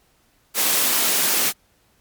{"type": "high-pass noise", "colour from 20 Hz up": "white", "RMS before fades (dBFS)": -19, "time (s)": [0.54, 1.53], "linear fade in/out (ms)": 50, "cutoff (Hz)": 170, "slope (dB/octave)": 24, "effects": ["pink hiss -61 dBFS RMS until 2 s", "MP3 96 kbps"]}